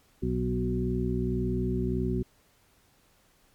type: harmonic tone with a mistuned harmonic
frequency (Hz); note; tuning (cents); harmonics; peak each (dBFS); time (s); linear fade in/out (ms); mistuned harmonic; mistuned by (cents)
61.74; B1; 0; 1 / 2 / 3 / 4 / 6; -32 / -32 / -32 / -32 / -32; 0.22-2.23; 10; 2; -16
effects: pink hiss -64 dBFS RMS until 3.54 s + MP3 96 kbps